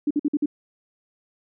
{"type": "tone bursts", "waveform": "sine", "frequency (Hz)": 293.7, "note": "D4", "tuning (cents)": 0, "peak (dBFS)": -18, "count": 5, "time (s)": [0.07, 0.459], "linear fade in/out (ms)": 5, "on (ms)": 37, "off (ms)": 51, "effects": []}